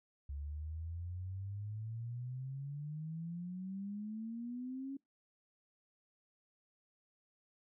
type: exponential sweep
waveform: sine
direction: up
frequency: 69.6 to 277.2 Hz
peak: -40 dBFS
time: 0.29-4.97 s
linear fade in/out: 5 ms
effects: noise-tail reverb RT60 0.2 s tail -25 dB re dry